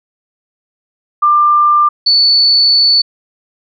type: tone pair in turn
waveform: sine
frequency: 1191 / 4467 Hz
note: D6 / C#8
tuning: +24 / +12 cents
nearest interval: octave + major seventh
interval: 2288 cents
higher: second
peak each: -6 dBFS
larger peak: neither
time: 1.22-1.89 / 2.06-3.02 s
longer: second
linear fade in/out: 10 ms
effects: none